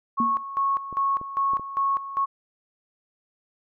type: tone with tremolo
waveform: sine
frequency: 1100 Hz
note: C#6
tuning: 14 cents flat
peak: -20 dBFS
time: 0.17-2.26 s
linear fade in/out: 20 ms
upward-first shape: square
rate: 2.5 Hz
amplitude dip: 75%
type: tone with exponential decay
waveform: sine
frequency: 233.1 Hz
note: A#3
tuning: in tune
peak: -21 dBFS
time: 0.2-0.43 s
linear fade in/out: 2 ms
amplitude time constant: 50 ms
type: clicks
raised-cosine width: 2 ms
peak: -27 dBFS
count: 4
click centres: 0.927 / 1.214 / 1.535 / 1.596 s
effects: none